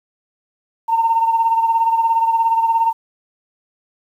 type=beating tone pair; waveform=sine; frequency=909 / 926 Hz; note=A#5 / A#5; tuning=-44 / -12 cents; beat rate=17 Hz; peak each=-13 / -20 dBFS; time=0.88-2.93 s; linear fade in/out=20 ms; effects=tanh soft clip ceiling -6 dBFS + 8-bit